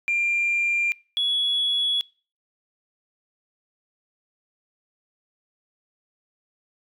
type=tone pair in turn; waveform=sine; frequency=2386 / 3374 Hz; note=D7 / G#7; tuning=+27 / +27 cents; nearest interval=tritone; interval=600 cents; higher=second; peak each=-19 dBFS; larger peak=neither; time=0.08-0.92 / 1.17-2.01 s; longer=neither; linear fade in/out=0 ms; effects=noise-tail reverb RT60 0.4 s tail -25 dB re dry + tanh soft clip ceiling -16 dBFS